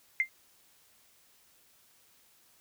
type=tone with exponential decay; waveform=sine; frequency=2094 Hz; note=C7; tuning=1 cent sharp; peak=-19 dBFS; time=0.2-0.29 s; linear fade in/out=1 ms; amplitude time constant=18 ms; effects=tanh soft clip ceiling -15 dBFS + white hiss -64 dBFS RMS until 2.6 s